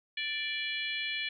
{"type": "harmonic tone with a mistuned harmonic", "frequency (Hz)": 587.3, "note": "D5", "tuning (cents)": 0, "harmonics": [3, 4, 5, 6, 7], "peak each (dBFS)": [-39, -36, -40, -38, -42], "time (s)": [0.17, 1.29], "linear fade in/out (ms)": 5, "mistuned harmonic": 6, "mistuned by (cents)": -81, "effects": []}